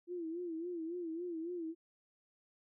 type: tone with vibrato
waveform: sine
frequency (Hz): 338.6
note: E4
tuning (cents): +46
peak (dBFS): -38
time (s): 0.07-1.75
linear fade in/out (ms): 50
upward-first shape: sine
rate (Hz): 3.6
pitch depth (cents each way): 100
effects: none

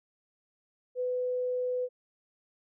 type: tone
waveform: sine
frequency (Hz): 500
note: B4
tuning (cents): +21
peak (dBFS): -28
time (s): 0.95-1.89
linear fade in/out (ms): 50
effects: none

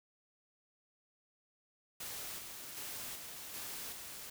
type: noise with tremolo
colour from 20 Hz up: white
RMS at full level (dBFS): -44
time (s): 2-4.3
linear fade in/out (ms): 5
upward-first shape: square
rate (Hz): 1.3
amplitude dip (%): 35
effects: none

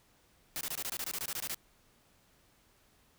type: noise bursts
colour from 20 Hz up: white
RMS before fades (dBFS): -37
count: 14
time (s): 0.56-1.545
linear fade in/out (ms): 0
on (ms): 49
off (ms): 23
effects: pink hiss -67 dBFS RMS until 3.18 s

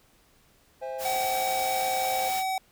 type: chord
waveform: triangle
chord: C augmented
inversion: none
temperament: just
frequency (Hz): 523.3 / 654.1 / 817.6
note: C5 / E5 / G#5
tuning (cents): 0 / -14 / -27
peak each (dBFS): -32 / -37 / -36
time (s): 0.81-2.3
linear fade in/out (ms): 20
type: noise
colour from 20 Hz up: white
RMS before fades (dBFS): -36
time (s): 0.98-2.44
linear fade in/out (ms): 50
type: tone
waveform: square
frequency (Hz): 759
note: F#5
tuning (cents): +44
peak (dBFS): -27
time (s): 1.05-2.58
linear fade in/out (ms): 2
effects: pink hiss -62 dBFS RMS until 2.71 s

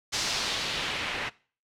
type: noise with low-pass filter sweep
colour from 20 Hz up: white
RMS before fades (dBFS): -31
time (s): 0.12-1.3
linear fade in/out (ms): 20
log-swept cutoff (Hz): 5600 to 2300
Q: 1.5
effects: noise-tail reverb RT60 0.4 s tail -21 dB re dry

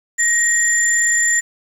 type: tone pair together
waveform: sine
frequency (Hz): 1878 / 7181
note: A#6 / A8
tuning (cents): +12 / +34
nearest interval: octave + major seventh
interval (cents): 2322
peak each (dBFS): -15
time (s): 0.18-1.41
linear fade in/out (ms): 20
effects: tanh soft clip ceiling -6 dBFS + 7-bit

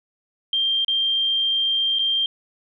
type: tone with dropouts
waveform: sine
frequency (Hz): 3177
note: G7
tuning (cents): +23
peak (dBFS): -18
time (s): 0.53-2.26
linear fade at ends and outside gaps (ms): 2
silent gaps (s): 0.847-0.881 / 1.987-1.992
effects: none

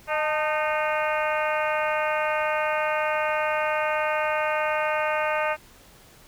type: harmonic tone with a mistuned harmonic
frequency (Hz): 307.1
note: D#4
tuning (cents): -23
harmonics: 2 / 3 / 4 / 5 / 6 / 7 / 8 / 9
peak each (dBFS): -26 / -29 / -30 / -31 / -36 / -34 / -34 / -37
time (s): 0.07-5.57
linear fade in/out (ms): 50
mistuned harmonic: 3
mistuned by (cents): -54
effects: pink hiss -52 dBFS RMS until 6.27 s

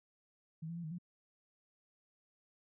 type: tone with pitch steps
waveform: sine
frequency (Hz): 160.1 / 168.3 / 171.3 / 156.2 / 175.4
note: D#3 / E3 / F3 / D#3 / F3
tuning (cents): +50 / +36 / -33 / +7 / +8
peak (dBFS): -40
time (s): 0.62-0.985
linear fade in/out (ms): 10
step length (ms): 73
effects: none

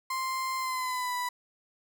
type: tone with pitch glide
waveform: 35% pulse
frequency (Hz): 1046.5 to 987.8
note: C6 to B5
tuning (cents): 0 to 0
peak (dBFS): -28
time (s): 0.1-1.29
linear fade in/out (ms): 5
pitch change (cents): -100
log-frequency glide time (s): 0.57-1.14
effects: none

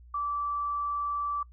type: tone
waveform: sine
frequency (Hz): 1161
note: D6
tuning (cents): -20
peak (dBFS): -28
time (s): 0.14-1.43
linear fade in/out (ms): 5
effects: noise-tail reverb RT60 0.1 s tail -23 dB re dry + added 60 Hz sine -49 dBFS peak until 1.52 s

